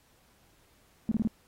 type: tone bursts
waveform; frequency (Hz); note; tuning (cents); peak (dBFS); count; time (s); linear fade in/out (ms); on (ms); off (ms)
sine; 220; A3; 0; -23; 4; 1.09-1.274; 0; 25; 28
effects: pink hiss -65 dBFS RMS until 1.47 s + AAC 48 kbps